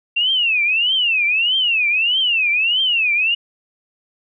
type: tone with vibrato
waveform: sine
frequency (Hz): 2720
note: F7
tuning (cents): -46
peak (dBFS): -14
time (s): 0.16-3.35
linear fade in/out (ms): 10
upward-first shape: triangle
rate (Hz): 1.6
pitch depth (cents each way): 280
effects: none